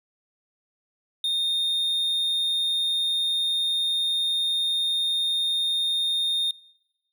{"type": "tone", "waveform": "triangle", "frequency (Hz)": 3665, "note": "A#7", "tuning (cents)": -30, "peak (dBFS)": -21, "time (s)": [1.24, 6.51], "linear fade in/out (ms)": 2, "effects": ["noise-tail reverb RT60 1.0 s tail -24 dB re dry"]}